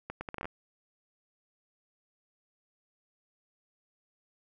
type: accelerating click train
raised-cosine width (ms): 0.5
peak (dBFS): -22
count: 9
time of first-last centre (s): 0.1-0.455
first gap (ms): 110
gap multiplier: 0.71
effects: none